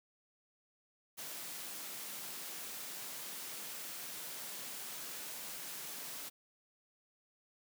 white high-pass noise, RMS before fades -45 dBFS, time 1.17-6.3 s, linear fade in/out 20 ms, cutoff 130 Hz, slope 48 dB/octave, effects none

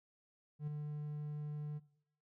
triangle tone with ADSR envelope, 149 Hz, D3, 25 cents sharp, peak -33 dBFS, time 0.59-1.8 s, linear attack 83 ms, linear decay 10 ms, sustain -5 dB, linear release 30 ms, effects noise-tail reverb RT60 0.6 s tail -17 dB re dry

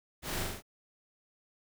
pink noise with echo, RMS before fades -38 dBFS, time 0.22-0.46 s, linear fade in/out 50 ms, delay 41 ms, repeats 4, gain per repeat -2 dB, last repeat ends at 0.624 s, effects none

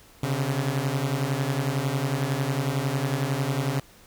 sawtooth beating tone pair, 130.8 / 141.8 Hz, C3 / C#3, 0 / +40 cents, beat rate 11 Hz, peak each -23 dBFS, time 0.23-3.8 s, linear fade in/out 5 ms, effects pink hiss -53 dBFS RMS until 4.06 s

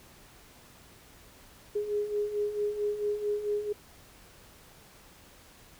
sine beating tone pair, 412 / 416.5 Hz, G#4 / G#4, -14 / +5 cents, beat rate 4.5 Hz, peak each -35 / -29 dBFS, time 1.75-3.73 s, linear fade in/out 10 ms, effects pink hiss -55 dBFS RMS until 5.79 s

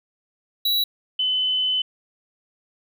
square / sine tone pair in turn, 3918 / 3026 Hz, B7 / F#7, -15 / +38 cents, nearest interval major third, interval 447 cents, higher first, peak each -19 dBFS, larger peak neither, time 0.65-0.84 / 1.19-1.82 s, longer second, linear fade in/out 5 ms, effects none

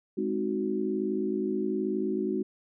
sine chord, Ab dominant seventh, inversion none, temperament equal with one note detuned, 208.7 / 261.6 / 311.1 / 370 Hz, Ab3 / C4 / Eb4 / Gb4, +9 / 0 / 0 / 0 cents, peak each -32 / -35 / -33 / -30 dBFS, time 0.17-2.43 s, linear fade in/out 10 ms, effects none

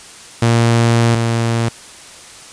sawtooth tone pair in turn, 116.54 / 115.67 Hz, A#2 / A#2, 0 / -13 cents, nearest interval unison, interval 13 cents, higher first, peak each -6 / -10 dBFS, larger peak first, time 0.42-1.15 / 1.15-1.69 s, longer first, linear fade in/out 5 ms, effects white hiss -37 dBFS RMS until 2.52 s + resampled to 22050 Hz

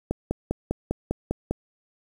click train, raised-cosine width 2 ms, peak -11 dBFS, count 8, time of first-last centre 0.11-1.51 s, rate 5 Hz, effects 7-bit

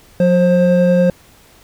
triangle tone pair together, 180.17 / 530 Hz, F#3 / C5, -46 / +22 cents, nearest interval octave + perfect fifth, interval 1868 cents, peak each -10 dBFS, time 0.2-1.1 s, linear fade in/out 2 ms, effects pink hiss -47 dBFS RMS until 1.63 s

